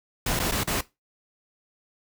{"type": "noise with dropouts", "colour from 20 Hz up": "pink", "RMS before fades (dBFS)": -26, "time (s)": [0.26, 0.81], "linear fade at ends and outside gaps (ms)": 5, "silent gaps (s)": [[0.393, 0.398], [0.514, 0.519], [0.636, 0.673]], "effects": ["noise-tail reverb RT60 0.2 s tail -17 dB re dry"]}